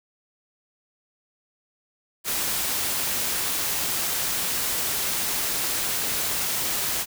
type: noise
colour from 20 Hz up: white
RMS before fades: -26 dBFS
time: 2.24-7.06 s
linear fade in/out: 50 ms
effects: none